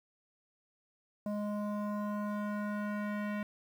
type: tone with low-pass filter sweep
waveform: square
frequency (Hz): 207.7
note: G#3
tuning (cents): 0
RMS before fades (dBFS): -36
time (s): 1.26-3.43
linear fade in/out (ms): 2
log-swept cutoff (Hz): 770 to 2100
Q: 2
effects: 10-bit